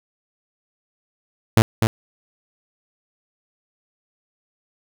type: tone with echo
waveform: sawtooth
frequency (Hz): 112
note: A2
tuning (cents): +31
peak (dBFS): -6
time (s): 1.57-1.62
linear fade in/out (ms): 0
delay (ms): 250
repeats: 1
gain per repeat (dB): -5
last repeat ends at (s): 1.87
effects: none